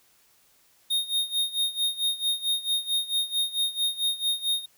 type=tone with tremolo; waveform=square; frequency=3702 Hz; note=A#7; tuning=13 cents flat; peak=-22 dBFS; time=0.9-4.66 s; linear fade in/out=10 ms; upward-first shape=sine; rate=4.5 Hz; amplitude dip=85%; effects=white hiss -62 dBFS RMS until 4.77 s